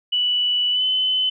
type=tone with pitch glide; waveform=sine; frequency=2960 to 3031 Hz; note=F#7 to F#7; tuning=0 to +41 cents; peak=-17 dBFS; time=0.12-1.3 s; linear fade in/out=10 ms; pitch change=+41 cents; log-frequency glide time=0.71-0.84 s; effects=none